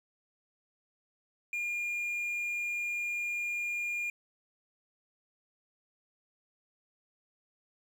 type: tone with quantisation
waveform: triangle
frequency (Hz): 2415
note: D7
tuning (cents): +48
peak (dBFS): -30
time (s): 1.53-4.1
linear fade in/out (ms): 2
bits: 10
effects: none